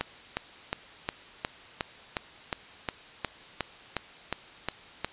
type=click train; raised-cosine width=0.3 ms; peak=-12 dBFS; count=15; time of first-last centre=0.01-5.046 s; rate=2.78 Hz; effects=white hiss -49 dBFS RMS until 5.12 s + resampled to 8000 Hz